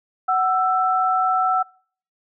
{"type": "tone pair together", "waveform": "sine", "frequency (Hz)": [746, 1327.8], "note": ["F#5", "E6"], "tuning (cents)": [14, 12], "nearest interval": "minor seventh", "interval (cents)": 998, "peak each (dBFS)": -19, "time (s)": [0.28, 1.63], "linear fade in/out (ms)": 10, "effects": ["noise-tail reverb RT60 0.5 s tail -25 dB re dry"]}